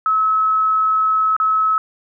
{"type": "tone with dropouts", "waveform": "sine", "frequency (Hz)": 1291, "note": "E6", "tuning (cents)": -37, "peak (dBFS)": -13, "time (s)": [0.06, 1.78], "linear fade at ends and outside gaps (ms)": 1, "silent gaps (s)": [1.365, 1.4], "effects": []}